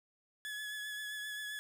30% pulse tone with vibrato, 1702 Hz, G#6, 42 cents sharp, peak -37 dBFS, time 0.45-1.59 s, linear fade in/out 0 ms, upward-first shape triangle, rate 7.6 Hz, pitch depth 28 cents each way, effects none

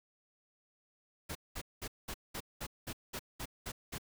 pink noise bursts, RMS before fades -41 dBFS, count 11, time 1.29-3.983 s, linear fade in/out 10 ms, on 63 ms, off 200 ms, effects none

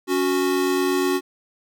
square tone pair together, 279.4 / 367.8 Hz, C#4 / F#4, +14 / -10 cents, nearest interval perfect fourth, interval 476 cents, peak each -24 / -21 dBFS, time 0.07-1.21 s, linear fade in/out 50 ms, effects none

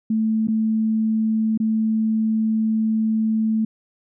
sine tone with dropouts, 220 Hz, A3, in tune, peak -17 dBFS, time 0.1-3.65 s, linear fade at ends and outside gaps 5 ms, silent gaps 0.473-0.483 / 1.576-1.6 s, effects none

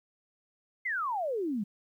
sine exponential sweep, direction down, 2146 to 191.3 Hz, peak -29 dBFS, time 0.85-1.64 s, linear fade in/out 10 ms, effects 11-bit

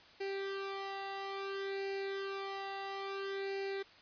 sawtooth tone with flanger, 392 Hz, G4, in tune, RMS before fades -40 dBFS, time 0.2-3.83 s, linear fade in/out 10 ms, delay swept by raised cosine 0.43 to 1.08 ms, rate 0.59 Hz, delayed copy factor +0.8, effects white hiss -59 dBFS RMS until 4.01 s + resampled to 11025 Hz

